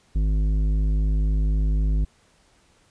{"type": "tone with tanh clipping", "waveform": "sine", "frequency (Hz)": 51.91, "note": "G#1", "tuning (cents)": 0, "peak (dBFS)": -20, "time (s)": [0.15, 2.05], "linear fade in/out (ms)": 10, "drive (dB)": 11, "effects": ["pink hiss -60 dBFS RMS until 2.9 s", "resampled to 22050 Hz"]}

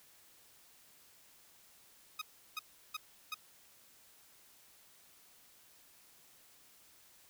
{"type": "tone bursts", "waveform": "15% pulse", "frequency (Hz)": 1254, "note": "D#6", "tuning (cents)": 13, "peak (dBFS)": -31, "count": 4, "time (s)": [2.19, 3.344], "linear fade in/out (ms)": 5, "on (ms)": 26, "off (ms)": 350, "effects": ["white hiss -63 dBFS RMS until 7.29 s"]}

